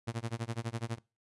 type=tone with tremolo; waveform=sawtooth; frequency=115.5 Hz; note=A#2; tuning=16 cents flat; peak=-28 dBFS; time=0.07-0.99 s; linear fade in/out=10 ms; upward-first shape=sine; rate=12 Hz; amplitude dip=100%; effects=noise-tail reverb RT60 0.3 s tail -23 dB re dry + resampled to 24000 Hz